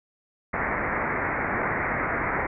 white low-pass noise, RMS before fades -27 dBFS, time 0.53-2.47 s, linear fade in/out 10 ms, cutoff 2200 Hz, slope 96 dB/octave, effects none

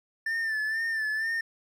triangle tone with vibrato, 1775 Hz, A6, 15 cents sharp, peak -25 dBFS, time 0.26-1.41 s, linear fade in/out 5 ms, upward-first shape sine, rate 2.1 Hz, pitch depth 53 cents each way, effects none

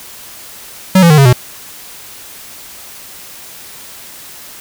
square tone with pitch steps, 188 / 169.44 / 152.7 / 137.62 / 124.03 Hz, F#3 / E3 / D#3 / C#3 / B2, +28 / +48 / -32 / -12 / +8 cents, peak -4 dBFS, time 0.95-1.33 s, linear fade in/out 5 ms, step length 76 ms, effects white hiss -33 dBFS RMS until 4.6 s

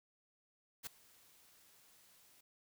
white noise with ADSR envelope, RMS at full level -42 dBFS, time 0.83-2.41 s, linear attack 37 ms, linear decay 6 ms, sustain -24 dB, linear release 6 ms, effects none

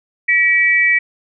sine tone pair together, 1934.1 / 2300 Hz, B6 / D7, -37 / -37 cents, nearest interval minor third, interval 300 cents, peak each -13 dBFS, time 0.28-0.99 s, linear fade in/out 10 ms, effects none

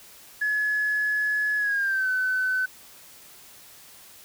sine tone with pitch glide, 1700 to 1514.5 Hz, G#6 to F#6, +40 to +40 cents, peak -21 dBFS, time 0.41-2.66 s, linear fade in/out 10 ms, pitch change -200 cents, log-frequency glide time 1.57-2.09 s, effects tanh soft clip ceiling -17 dBFS + white hiss -49 dBFS RMS until 4.24 s

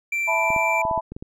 triangle tone, 2349 Hz, D7, in tune, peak -20 dBFS, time 0.12-0.82 s, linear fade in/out 5 ms
sine chord, E suspended fourth, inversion none, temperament just, 659.3 / 879 / 988.9 Hz, E5 / A5 / B5, 0 / -2 / +2 cents, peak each -25 dBFS, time 0.27-1.01 s, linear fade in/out 20 ms
clicks, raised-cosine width 3 ms, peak -21 dBFS, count 8, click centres 0.504 / 0.563 / 0.852 / 0.912 / 0.977 / 1.12 / 1.165 / 1.225 s
effects none

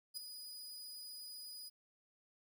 sawtooth tone with ADSR envelope, 4944 Hz, D#8, 12 cents flat, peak -36 dBFS, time 0.14-1.7 s, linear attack 34 ms, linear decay 3 ms, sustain -9 dB, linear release 23 ms, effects 13-bit

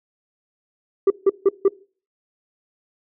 sine tone bursts, 392 Hz, G4, in tune, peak -8 dBFS, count 4, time 1.07-1.682 s, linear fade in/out 5 ms, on 33 ms, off 160 ms, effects noise-tail reverb RT60 0.4 s tail -23 dB re dry + tanh soft clip ceiling -10 dBFS

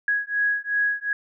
sine beating tone pair, 1661 / 1663.7 Hz, G#6 / G#6, 0 / +3 cents, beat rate 2.7 Hz, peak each -24 dBFS, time 0.08-1.13 s, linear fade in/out 2 ms, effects none

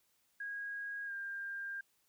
sine tone with pitch glide, 1641 to 1598 Hz, G#6 to G6, -21 to +33 cents, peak -39 dBFS, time 0.4-1.81 s, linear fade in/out 5 ms, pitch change -46 cents, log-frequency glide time 1.06-1.12 s, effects white hiss -75 dBFS RMS until 2.08 s

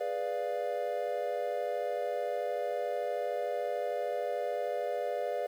triangle chord, G# diminished seventh, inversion none, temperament equal, 415.3 / 493.9 / 587.3 / 698.5 Hz, G#4 / B4 / D5 / F5, 0 / 0 / 0 / 0 cents, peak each -38 / -34 / -33 / -35 dBFS, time 0-5.47 s, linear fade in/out 10 ms, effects 10-bit

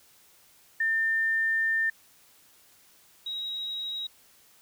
sine tone pair in turn, 1800 / 3822 Hz, A6 / A#7, +39 / +43 cents, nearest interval octave + minor second, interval 1304 cents, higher second, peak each -23 / -31 dBFS, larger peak first, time 0.8-1.9 / 3.26-4.07 s, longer first, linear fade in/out 5 ms, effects white hiss -59 dBFS RMS until 4.61 s

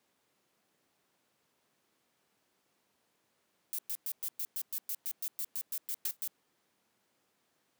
violet noise bursts, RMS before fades -36 dBFS, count 16, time 3.73-6.276 s, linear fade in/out 0 ms, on 56 ms, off 110 ms
blue noise with exponential decay, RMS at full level -30 dBFS, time 6.05-6.17 s, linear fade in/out 5 ms, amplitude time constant 25 ms
effects pink hiss -75 dBFS RMS until 7.79 s + high-pass 200 Hz 12 dB/octave

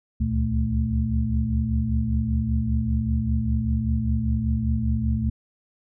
sine tone cluster, 69.9 / 75 / 118.6 / 220 Hz, C#2 / D2 / A#2 / A3, +15 / +37 / +30 / 0 cents, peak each -26 dBFS, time 0.2-5.3 s, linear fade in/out 10 ms, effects none

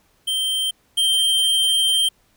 square tone pair in turn, 3136 / 3148 Hz, G7 / G7, 0 / +7 cents, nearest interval unison, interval 7 cents, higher second, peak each -20 / -16 dBFS, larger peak second, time 0.27-0.71 / 0.97-2.09 s, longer second, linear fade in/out 10 ms, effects pink hiss -61 dBFS RMS until 2.36 s

